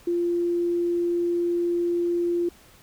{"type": "tone", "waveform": "sine", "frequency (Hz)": 346.3, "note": "F4", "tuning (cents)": -15, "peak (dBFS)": -21, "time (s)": [0.07, 2.49], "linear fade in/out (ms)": 5, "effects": ["pink hiss -53 dBFS RMS until 2.82 s"]}